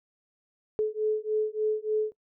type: beating tone pair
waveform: sine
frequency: 428.4 / 431.8 Hz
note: A4 / A4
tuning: -46 / -33 cents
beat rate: 3.4 Hz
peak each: -28 dBFS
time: 0.79-2.12 s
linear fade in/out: 0 ms
effects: noise-tail reverb RT60 0.1 s tail -22 dB re dry